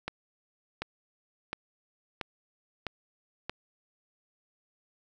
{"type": "accelerating click train", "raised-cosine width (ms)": 0.3, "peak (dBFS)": -17, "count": 6, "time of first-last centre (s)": [0.08, 3.496], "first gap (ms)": 740, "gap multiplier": 0.96, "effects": []}